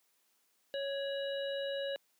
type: harmonic tone with a mistuned harmonic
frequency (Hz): 554.4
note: C#5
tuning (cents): 0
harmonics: 1 / 3 / 5 / 7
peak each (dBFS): -35 / -45 / -45 / -46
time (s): 0.74-1.96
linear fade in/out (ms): 0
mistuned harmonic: 5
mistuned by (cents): +81
effects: white hiss -74 dBFS RMS until 2.19 s + high-pass 200 Hz 12 dB/octave